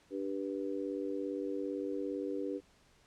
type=harmonic tone; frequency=97.6 Hz; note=G2; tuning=7 cents flat; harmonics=3 / 4 / 5; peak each=-38 / -39 / -40 dBFS; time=0.1-2.61 s; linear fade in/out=50 ms; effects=pink hiss -66 dBFS RMS until 3.06 s + low-pass 8000 Hz 12 dB/octave